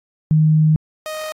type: tone pair in turn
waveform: sine / sawtooth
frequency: 155.56 / 622.2 Hz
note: D#3 / D#5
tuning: 0 / 0 cents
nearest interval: 2 octaves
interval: 2400 cents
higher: second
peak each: -10 / -21 dBFS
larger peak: first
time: 0.31-0.76 / 1.06-1.32 s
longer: first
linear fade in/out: 0 ms
effects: AAC 64 kbps